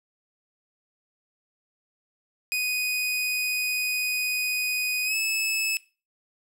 sawtooth tone with pitch glide, 2489 to 2604 Hz, D#7 to E7, 0 to -22 cents, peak -21 dBFS, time 2.52-5.77 s, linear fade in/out 0 ms, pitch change +78 cents, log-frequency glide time 5.05-5.15 s, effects noise-tail reverb RT60 0.3 s tail -18 dB re dry

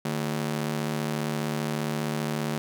sawtooth ring-modulated tone, 186.6 Hz, F#3, 15 cents sharp, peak -20 dBFS, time 0.05-2.58 s, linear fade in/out 0 ms, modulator 37.5 Hz, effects none

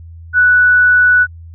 sine tone, 1480 Hz, F#6, in tune, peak -6 dBFS, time 0.33-1.27 s, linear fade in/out 50 ms, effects added 83 Hz sine -31 dBFS peak until 1.54 s

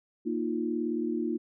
sine chord, Bb suspended fourth, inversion none, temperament just, 233.1 / 310.8 / 349.6 Hz, Bb3 / Eb4 / F4, 0 / -2 / +2 cents, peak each -32 dBFS, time 0.25-1.38 s, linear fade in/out 20 ms, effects none

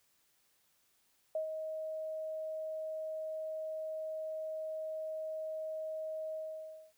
sine tone with ADSR envelope, 630 Hz, D#5, 21 cents sharp, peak -31 dBFS, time 1.35-6.93 s, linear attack 3 ms, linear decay 110 ms, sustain -6 dB, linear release 590 ms, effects white hiss -73 dBFS RMS until 6.97 s

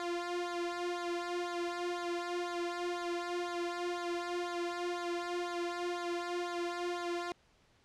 sawtooth tone with flanger, 349.2 Hz, F4, in tune, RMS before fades -37 dBFS, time 0-7.32 s, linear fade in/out 0 ms, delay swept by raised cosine 0.35 to 2.55 ms, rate 2 Hz, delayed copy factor -0.95, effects pink hiss -68 dBFS RMS until 7.84 s + low-pass 6000 Hz 12 dB/octave

